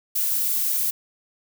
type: noise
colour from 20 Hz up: violet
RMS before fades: -23 dBFS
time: 0.15-0.91 s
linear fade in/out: 10 ms
effects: none